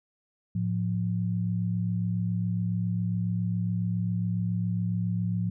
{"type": "tone pair together", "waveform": "sine", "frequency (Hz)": [109.6, 176.86], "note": ["A2", "F3"], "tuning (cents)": [-6, 22], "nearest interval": "minor sixth", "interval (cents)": 828, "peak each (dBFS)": [-28, -28], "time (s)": [0.55, 5.5], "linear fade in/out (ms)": 5, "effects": []}